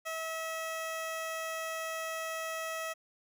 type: tone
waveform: 15% pulse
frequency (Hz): 646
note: E5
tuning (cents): -35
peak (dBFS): -29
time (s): 0.05-2.94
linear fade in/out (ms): 20
effects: none